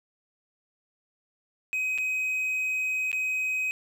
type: tone with dropouts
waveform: triangle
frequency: 2524 Hz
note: D#7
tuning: 24 cents sharp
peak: -24 dBFS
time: 1.73-3.71 s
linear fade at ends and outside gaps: 0 ms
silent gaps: 1.978-1.984 / 3.116-3.129 s
effects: none